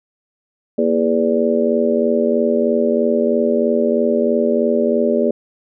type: harmonic tone with a mistuned harmonic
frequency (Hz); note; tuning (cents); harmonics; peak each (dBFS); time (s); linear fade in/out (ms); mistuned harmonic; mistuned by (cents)
83.1; E2; +15; 3 / 4 / 5 / 6 / 7; -18 / -24 / -18 / -22 / -19; 0.78-5.31; 5; 3; -91
effects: none